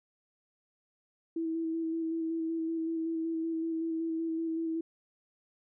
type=tone with vibrato; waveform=sine; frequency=326.4 Hz; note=E4; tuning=17 cents flat; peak=-30 dBFS; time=1.36-4.81 s; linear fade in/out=5 ms; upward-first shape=square; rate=5.3 Hz; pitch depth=15 cents each way; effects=none